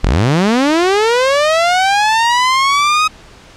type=linear sweep; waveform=sawtooth; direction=up; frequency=30.51 to 1269 Hz; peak=-6 dBFS; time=0.03-3.08 s; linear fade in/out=10 ms; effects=pink hiss -40 dBFS RMS until 3.56 s + low-pass 6000 Hz 12 dB/octave